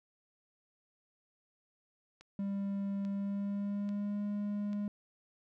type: click train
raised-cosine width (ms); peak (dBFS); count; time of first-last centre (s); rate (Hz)
0.2; -37; 4; 2.21-4.731; 1.19
type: tone with pitch glide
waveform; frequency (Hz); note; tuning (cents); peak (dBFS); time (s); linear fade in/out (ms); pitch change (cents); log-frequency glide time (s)
triangle; 198.4 to 205.5; G3 to G#3; +21 to -18; -31; 2.39-4.88; 2; +61; 3.09-4.22
effects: none